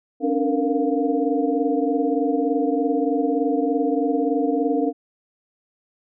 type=tone cluster; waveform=sine; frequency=271.9 / 295.2 / 458.1 / 475.8 / 700 Hz; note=C#4 / D4 / A#4 / A#4 / F5; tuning=-33 / +9 / -30 / +35 / +4 cents; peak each=-23 / -23 / -24 / -29 / -28 dBFS; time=0.2-4.93 s; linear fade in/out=50 ms; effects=none